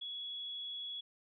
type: tone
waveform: sine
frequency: 3367 Hz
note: G#7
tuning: 23 cents sharp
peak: -40 dBFS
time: 0.01-1.01 s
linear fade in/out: 10 ms
effects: none